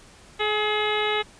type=harmonic tone with a mistuned harmonic; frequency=424.2 Hz; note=G#4; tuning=37 cents sharp; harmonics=1 / 2 / 3 / 4 / 5 / 6 / 7 / 8 / 9; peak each=-26 / -29 / -31 / -33 / -29 / -35 / -33 / -35 / -32 dBFS; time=0.39-1.23 s; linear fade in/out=20 ms; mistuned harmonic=2; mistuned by=-20 cents; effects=pink hiss -50 dBFS RMS until 1.39 s + resampled to 22050 Hz